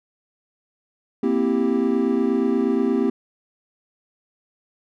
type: chord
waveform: triangle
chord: C dominant seventh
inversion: third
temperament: equal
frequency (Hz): 233.1 / 261.6 / 329.6 / 392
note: Bb3 / C4 / E4 / G4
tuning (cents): 0 / 0 / 0 / 0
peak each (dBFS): -21 / -20 / -24 / -21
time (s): 1.23-3.1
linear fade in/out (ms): 5
effects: none